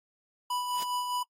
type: tone with tremolo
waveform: square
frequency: 987.8 Hz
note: B5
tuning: in tune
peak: -29 dBFS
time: 0.5-1.23 s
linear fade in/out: 5 ms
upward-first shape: sine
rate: 4.9 Hz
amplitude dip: 40%
type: noise with exponential growth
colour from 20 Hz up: white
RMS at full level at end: -36 dBFS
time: 0.67-0.83 s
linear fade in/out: 0 ms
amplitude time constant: 34 ms
effects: noise-tail reverb RT60 0.1 s tail -25 dB re dry + AAC 48 kbps